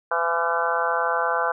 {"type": "harmonic tone with a mistuned harmonic", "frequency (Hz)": 168.3, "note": "E3", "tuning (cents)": 36, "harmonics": [3, 4, 5, 6, 7, 8, 9], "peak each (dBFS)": [-28, -28, -28, -28, -28, -28, -28], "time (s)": [0.11, 1.52], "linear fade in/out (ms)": 5, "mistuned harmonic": 8, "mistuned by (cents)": 30, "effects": []}